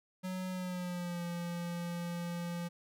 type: tone with pitch glide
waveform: square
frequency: 185 to 172.61 Hz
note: F#3 to F3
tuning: 0 to -20 cents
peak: -37 dBFS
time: 0.23-2.69 s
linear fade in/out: 20 ms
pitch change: -120 cents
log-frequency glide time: 0.5-1.23 s
effects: none